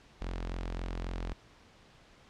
sawtooth tone with notch filter, 43.74 Hz, F1, 3 cents sharp, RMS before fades -37 dBFS, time 0.21-1.33 s, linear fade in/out 0 ms, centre 120 Hz, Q 1.7, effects pink hiss -59 dBFS RMS until 2.29 s + low-pass 5000 Hz 12 dB/octave

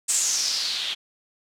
blue noise with low-pass filter sweep, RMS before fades -25 dBFS, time 0.08-0.95 s, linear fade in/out 20 ms, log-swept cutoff 8100 to 3200 Hz, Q 4.8, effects none

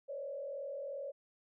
sine tone with frequency modulation, 559 Hz, C#5, 14 cents sharp, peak -39 dBFS, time 0.08-1.12 s, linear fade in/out 20 ms, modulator 42.7 Hz, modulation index 0.9, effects none

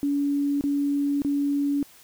sine tone bursts, 284.4 Hz, C#4, 45 cents sharp, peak -21 dBFS, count 3, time 0.03-1.828 s, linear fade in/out 0 ms, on 580 ms, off 29 ms, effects white hiss -52 dBFS RMS until 2.03 s

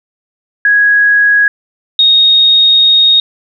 sine tone pair in turn, 1661 / 3729 Hz, G#6 / A#7, 0 / 0 cents, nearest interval octave + major second, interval 1400 cents, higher second, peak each -5 / -4 dBFS, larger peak second, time 0.65-1.48 / 1.99-3.2 s, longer second, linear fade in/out 2 ms, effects none

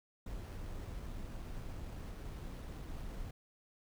brown noise with sample-and-hold, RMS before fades -44 dBFS, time 0.26-3.31 s, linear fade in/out 5 ms, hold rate 7350 Hz, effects none

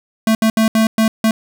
square tone bursts at uneven times, 221.5 Hz, A3, 12 cents sharp, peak -11 dBFS, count 6, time 0.27-0.35 / 0.42-0.5 / 0.57-0.68 / 0.75-0.87 / 0.98-1.08 / 1.24-1.31 s, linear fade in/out 2 ms, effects none

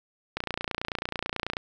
click train, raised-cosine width 0.3 ms, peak -13 dBFS, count 36, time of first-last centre 0.37-1.569 s, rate 29.2 Hz, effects none

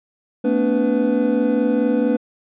triangle tone cluster, 224.9 / 249.5 / 288.7 / 496.4 Hz, A3 / B3 / D4 / B4, +38 / +18 / -30 / +9 cents, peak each -19 dBFS, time 0.44-2.17 s, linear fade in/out 10 ms, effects resampled to 8000 Hz

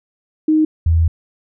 sine tone pair in turn, 311.1 / 82.24 Hz, D#4 / E2, 0 / -4 cents, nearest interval octave + major seventh, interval 2304 cents, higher first, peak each -10 dBFS, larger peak neither, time 0.48-0.65 / 0.86-1.08 s, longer second, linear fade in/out 5 ms, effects none

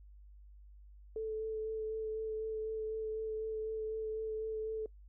sine tone with vibrato, 438.1 Hz, A4, 7 cents flat, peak -35 dBFS, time 1.16-4.86 s, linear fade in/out 2 ms, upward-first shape sine, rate 4 Hz, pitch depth 13 cents each way, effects noise-tail reverb RT60 0.1 s tail -24 dB re dry + added 50 Hz sine -53 dBFS peak until 5.08 s

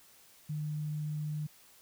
sine tone, 151.2 Hz, D#3, 49 cents flat, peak -33 dBFS, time 0.49-1.47 s, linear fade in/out 10 ms, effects white hiss -60 dBFS RMS until 1.81 s

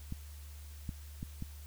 clicks, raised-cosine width 5 ms, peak -26 dBFS, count 4, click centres 0.124 / 0.892 / 1.229 / 1.424 s, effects added 73 Hz sine -46 dBFS peak until 1.66 s + white hiss -58 dBFS RMS until 1.66 s

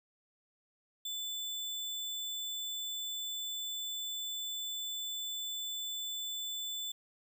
sine tone with sample-and-hold, 3500 Hz, A7, 10 cents flat, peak -36 dBFS, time 1.05-6.92 s, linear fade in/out 5 ms, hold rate 11025 Hz, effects none

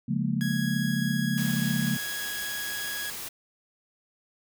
sine chord, Bb minor seventh, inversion first, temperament just, 139.85 / 174.81 / 209.8 / 233.1 Hz, Db3 / F3 / Ab3 / Bb3, +16 / +2 / +18 / 0 cents, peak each -30 dBFS, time 0.08-1.97 s, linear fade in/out 10 ms
sawtooth tone, 1661.2 Hz, G#6, in tune, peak -29 dBFS, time 0.41-3.1 s, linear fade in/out 0 ms
white noise, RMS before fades -37 dBFS, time 1.37-3.29 s, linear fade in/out 10 ms
effects none

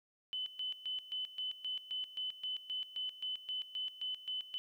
sine tone with tremolo, 3021 Hz, F#7, 35 cents sharp, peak -36 dBFS, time 0.33-4.58 s, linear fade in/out 0 ms, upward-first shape square, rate 3.8 Hz, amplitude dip 80%, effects 12-bit

